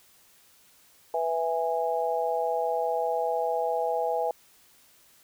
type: harmonic tone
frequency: 164.81 Hz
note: E3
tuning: in tune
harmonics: 3 / 4 / 5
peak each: -29 / -29 / -29 dBFS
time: 1.14-4.31 s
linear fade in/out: 2 ms
effects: white hiss -59 dBFS RMS until 5.23 s